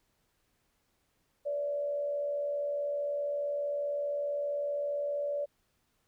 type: tone with frequency modulation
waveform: sine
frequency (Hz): 577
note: D5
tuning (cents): -31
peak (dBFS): -30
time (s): 1.45-5.46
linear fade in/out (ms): 20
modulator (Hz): 75.3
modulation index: 0.33
effects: pink hiss -75 dBFS RMS until 6.07 s